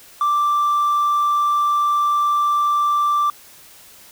triangle tone, 1174.7 Hz, D6, in tune, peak -12 dBFS, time 0.21-3.3 s, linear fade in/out 2 ms, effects tanh soft clip ceiling -10 dBFS + white hiss -45 dBFS RMS until 4.11 s

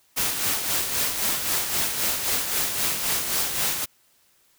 white noise with tremolo, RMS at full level -23 dBFS, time 0.16-3.86 s, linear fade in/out 20 ms, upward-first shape sine, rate 3.8 Hz, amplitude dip 50%, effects white hiss -62 dBFS RMS until 4.58 s

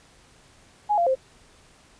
sine tone with pitch steps, 833 / 689 / 525 Hz, G#5 / F5 / C5, +5 / -24 / +6 cents, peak -18 dBFS, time 0.89-1.154 s, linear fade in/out 20 ms, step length 88 ms, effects pink hiss -55 dBFS RMS until 1.99 s + resampled to 22050 Hz

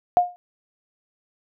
sine tone with exponential decay, 712 Hz, F5, 33 cents sharp, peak -9 dBFS, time 0.17-0.36 s, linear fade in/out 0 ms, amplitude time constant 41 ms, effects none

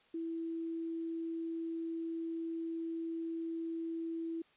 sine tone, 329.6 Hz, E4, in tune, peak -36 dBFS, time 0.14-4.42 s, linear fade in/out 5 ms, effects white hiss -67 dBFS RMS until 4.56 s + resampled to 8000 Hz

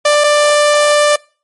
sawtooth tone pair in turn, 591 / 591 Hz, D5 / D5, +11 / +11 cents, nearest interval unison, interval 0 cents, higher neither, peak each -4 dBFS, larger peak neither, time 0.05-0.24 / 0.24-1.16 s, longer second, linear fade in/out 5 ms, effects noise-tail reverb RT60 0.4 s tail -25 dB re dry + MP3 48 kbps

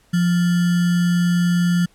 sine tone with sample-and-hold, 174.9 Hz, F3, 3 cents sharp, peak -14 dBFS, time 0.13-1.86 s, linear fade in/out 10 ms, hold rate 1575 Hz, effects pink hiss -57 dBFS RMS until 1.94 s + low-pass 12000 Hz 12 dB/octave

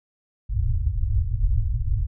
pink low-pass noise, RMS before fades -22 dBFS, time 0.49-2.07 s, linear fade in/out 20 ms, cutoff 120 Hz, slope 96 dB/octave, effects none

